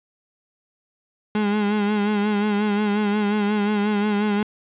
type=tone with vibrato; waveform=35% pulse; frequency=207.7 Hz; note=G#3; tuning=in tune; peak=-17 dBFS; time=1.35-4.43 s; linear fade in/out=2 ms; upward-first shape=sine; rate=5.6 Hz; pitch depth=47 cents each way; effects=resampled to 8000 Hz + 9-bit